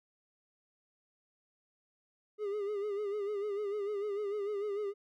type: tone with vibrato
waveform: triangle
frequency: 410 Hz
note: G#4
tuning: 22 cents flat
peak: -31 dBFS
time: 2.38-4.94 s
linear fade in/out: 50 ms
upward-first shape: sine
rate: 6.7 Hz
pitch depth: 67 cents each way
effects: none